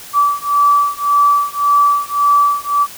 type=beating tone pair; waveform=sine; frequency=1154 / 1155.8 Hz; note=D6 / D6; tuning=-31 / -28 cents; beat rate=1.8 Hz; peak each=-13 dBFS; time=0.13-2.87 s; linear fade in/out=50 ms; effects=white hiss -34 dBFS RMS until 2.97 s